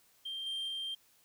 sine tone with level steps, 3171 Hz, G7, 19 cents sharp, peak -36 / -32 / -34 dBFS, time 0.25-0.95 s, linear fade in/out 10 ms, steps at 0.46 / 0.68 s, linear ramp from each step 5 ms, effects tanh soft clip ceiling -34 dBFS + white hiss -67 dBFS RMS until 1.24 s

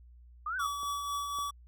sine exponential two-way sweep, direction up then down, 1174 to 1568 to 1174 Hz, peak -32 dBFS, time 0.46-0.67 s, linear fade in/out 5 ms, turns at 0.57 s
square tone with tremolo, 1143 Hz, D6, 47 cents flat, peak -32 dBFS, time 0.59-1.51 s, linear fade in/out 10 ms, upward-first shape triangle, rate 4 Hz, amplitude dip 40%
clicks, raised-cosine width 1 ms, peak -37 dBFS, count 2, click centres 0.832 / 1.387 s
effects added 60 Hz sine -52 dBFS peak until 1.67 s + AAC 64 kbps

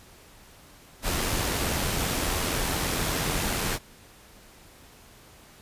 pink noise with amplitude modulation, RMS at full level -26 dBFS, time 1.02-3.79 s, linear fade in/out 50 ms, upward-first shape sine, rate 88.3 Hz, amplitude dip 30%, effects pink hiss -52 dBFS RMS until 5.61 s + resampled to 32000 Hz

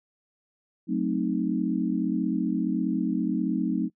sine chord, F# diminished seventh, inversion none, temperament equal, 185 / 220 / 261.6 / 311.1 Hz, F#3 / A3 / C4 / Eb4, 0 / 0 / 0 / 0 cents, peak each -29 dBFS, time 0.87-3.9 s, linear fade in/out 50 ms, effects noise-tail reverb RT60 0.1 s tail -26 dB re dry

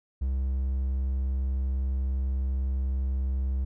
triangle tone, 65.9 Hz, C2, 13 cents sharp, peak -23 dBFS, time 0.21-3.65 s, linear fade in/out 10 ms, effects none

